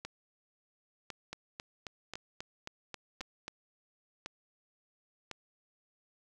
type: two click trains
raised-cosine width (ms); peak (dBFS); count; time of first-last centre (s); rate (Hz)
0.2; -23 / -23; 9 / 6; 1.33-3.481 / 0.05-5.313; 3.72 / 0.95
effects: none